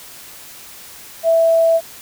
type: tone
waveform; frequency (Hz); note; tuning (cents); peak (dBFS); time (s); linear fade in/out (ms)
sine; 659; E5; -1; -10; 1.23-1.81; 50
effects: white hiss -38 dBFS RMS until 2.01 s